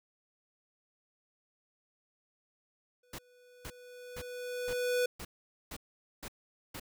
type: tone with exponential growth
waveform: square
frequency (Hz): 493.9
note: B4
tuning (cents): 0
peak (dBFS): -27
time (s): 3.03-5.06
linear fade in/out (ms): 5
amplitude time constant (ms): 440
type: noise bursts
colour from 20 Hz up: pink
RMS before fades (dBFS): -43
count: 8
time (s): 3.13-6.798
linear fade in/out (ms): 5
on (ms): 56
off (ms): 460
effects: none